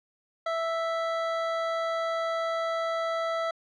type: tone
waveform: 25% pulse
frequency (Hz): 659.3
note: E5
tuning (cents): 0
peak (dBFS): -23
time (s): 0.46-3.51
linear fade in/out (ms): 5
effects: low-pass 3000 Hz 12 dB/octave